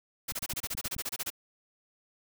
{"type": "noise bursts", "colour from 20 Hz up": "white", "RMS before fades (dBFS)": -34, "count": 15, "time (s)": [0.28, 1.303], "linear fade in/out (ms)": 10, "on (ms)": 43, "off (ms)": 27}
{"type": "click train", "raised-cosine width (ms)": 5, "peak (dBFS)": -31, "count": 7, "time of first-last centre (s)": [0.32, 0.964], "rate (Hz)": 9.31}
{"effects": []}